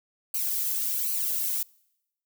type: noise with flanger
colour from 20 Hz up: violet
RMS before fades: -28 dBFS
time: 0.34-1.63 s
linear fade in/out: 5 ms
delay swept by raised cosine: 0.56 to 2.16 ms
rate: 1.3 Hz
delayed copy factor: -0.95
effects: noise-tail reverb RT60 0.9 s tail -26 dB re dry